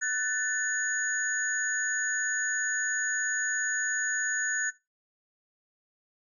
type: tone cluster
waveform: sine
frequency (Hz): 1503 / 1766 / 6720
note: F#6 / A6 / G#8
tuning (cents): +27 / +6 / +19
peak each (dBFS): -31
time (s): 0.01-4.71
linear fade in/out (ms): 20
effects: noise-tail reverb RT60 0.2 s tail -17 dB re dry